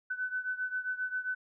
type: beating tone pair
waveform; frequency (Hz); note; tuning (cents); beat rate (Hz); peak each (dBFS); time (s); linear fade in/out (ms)
sine; 1504 / 1511.5; F#6 / F#6; +28 / +36; 7.5; -34 / -37; 0.1-1.35; 10
effects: none